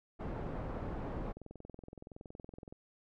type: low-pass noise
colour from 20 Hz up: pink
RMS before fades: -40 dBFS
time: 0.19-1.33 s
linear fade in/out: 20 ms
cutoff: 870 Hz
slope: 12 dB/octave
type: click train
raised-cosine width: 2 ms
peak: -35 dBFS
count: 30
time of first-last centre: 1.37-2.725 s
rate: 21.4 Hz
effects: none